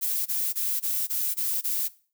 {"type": "noise bursts", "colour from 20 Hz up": "violet", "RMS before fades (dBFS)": -27, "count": 7, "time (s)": [0.01, 1.886], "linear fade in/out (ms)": 20, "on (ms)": 250, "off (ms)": 21, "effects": ["noise-tail reverb RT60 0.4 s tail -19 dB re dry"]}